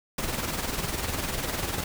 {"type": "noise with tremolo", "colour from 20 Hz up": "pink", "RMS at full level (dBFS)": -28, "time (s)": [0.18, 1.84], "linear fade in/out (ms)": 5, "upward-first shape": "sine", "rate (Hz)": 20, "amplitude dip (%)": 55, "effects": []}